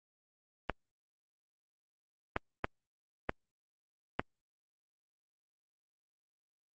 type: clicks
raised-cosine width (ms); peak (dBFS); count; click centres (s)
0.5; -15; 5; 0.697 / 2.364 / 2.644 / 3.294 / 4.195
effects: Opus 24 kbps